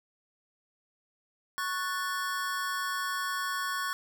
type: chord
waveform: square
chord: F# minor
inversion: second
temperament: equal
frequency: 1108.7 / 1480 / 1760 Hz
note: C#6 / F#6 / A6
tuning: 0 / 0 / 0 cents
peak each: -34 / -36 / -38 dBFS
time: 1.58-3.93 s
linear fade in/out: 0 ms
effects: none